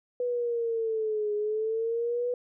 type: linear two-way sweep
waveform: sine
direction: down then up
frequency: 493.9 to 415.3 to 493.9 Hz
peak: -26 dBFS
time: 0.2-2.34 s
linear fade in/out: 2 ms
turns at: 1.34 s
effects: none